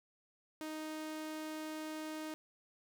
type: tone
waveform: sawtooth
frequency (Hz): 311.1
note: D#4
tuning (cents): 0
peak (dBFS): -37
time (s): 0.61-2.34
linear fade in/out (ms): 0
effects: 12-bit